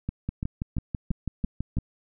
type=two click trains; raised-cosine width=5 ms; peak=-16 / -16 dBFS; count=6 / 10; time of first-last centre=0.09-1.785 / 0.29-1.77 s; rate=2.95 / 6.08 Hz; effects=none